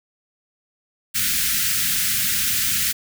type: band-stop noise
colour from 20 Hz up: white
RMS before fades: -21 dBFS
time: 1.14-2.93 s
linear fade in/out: 20 ms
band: 250 to 1400 Hz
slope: 48 dB/octave
effects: none